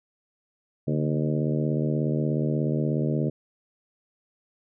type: harmonic tone with a mistuned harmonic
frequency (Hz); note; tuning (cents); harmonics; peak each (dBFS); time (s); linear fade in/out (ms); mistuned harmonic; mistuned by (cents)
76.7; D#2; -24; 2 / 3 / 4 / 5 / 6 / 7 / 8; -25 / -29 / -31 / -33 / -35 / -36 / -37; 0.87-3.3; 10; 2; -100
effects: none